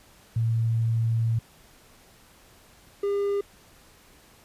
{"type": "tone pair in turn", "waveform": ["sine", "triangle"], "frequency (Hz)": [114.1, 402.5], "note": ["A#2", "G4"], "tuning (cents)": [-37, 46], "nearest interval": "octave + minor seventh", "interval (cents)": 2183, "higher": "second", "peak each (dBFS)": -21, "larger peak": "neither", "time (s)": [[0.36, 1.39], [3.03, 3.41]], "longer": "first", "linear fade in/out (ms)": 5, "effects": ["pink hiss -55 dBFS RMS until 4.44 s", "resampled to 32000 Hz"]}